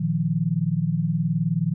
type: chord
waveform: sine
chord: Bb suspended fourth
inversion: none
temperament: equal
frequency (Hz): 116.54 / 155.56 / 174.61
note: Bb2 / Eb3 / F3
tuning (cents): 0 / 0 / 0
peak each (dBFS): -29 / -23 / -24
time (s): 0-1.74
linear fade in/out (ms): 10
effects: none